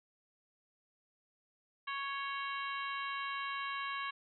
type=harmonic tone with a mistuned harmonic; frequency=554.4 Hz; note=C#5; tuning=in tune; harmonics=2 / 3 / 4 / 5 / 6 / 7; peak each=-39 / -43 / -45 / -47 / -49 / -50 dBFS; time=1.87-4.11 s; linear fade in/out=10 ms; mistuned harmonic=6; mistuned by=-93 cents; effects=none